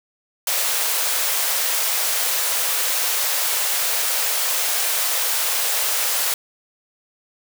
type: high-pass noise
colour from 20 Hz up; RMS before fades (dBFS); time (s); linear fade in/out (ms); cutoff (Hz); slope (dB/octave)
white; -21; 0.47-6.34; 2; 450; 48
effects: none